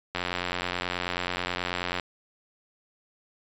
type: click train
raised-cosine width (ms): 0.3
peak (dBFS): -12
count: 166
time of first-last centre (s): 0.15-1.998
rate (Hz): 89.3
effects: resampled to 16000 Hz